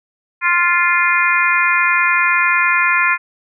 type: harmonic tone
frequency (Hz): 349.2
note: F4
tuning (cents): 0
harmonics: 3 / 4 / 5 / 6 / 7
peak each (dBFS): -18 / -18 / -18 / -18 / -18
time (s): 0.41-3.18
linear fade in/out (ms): 50
effects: none